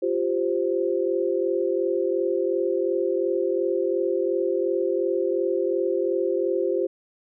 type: chord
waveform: sine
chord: F suspended second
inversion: none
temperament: equal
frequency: 349.2 / 392 / 523.3 Hz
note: F4 / G4 / C5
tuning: 0 / 0 / 0 cents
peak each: -25 / -25 / -26 dBFS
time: 0.02-6.87 s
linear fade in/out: 10 ms
effects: none